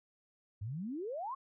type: exponential sweep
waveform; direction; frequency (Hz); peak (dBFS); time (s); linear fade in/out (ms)
sine; up; 94.6 to 1127; -37; 0.61-1.35; 10
effects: none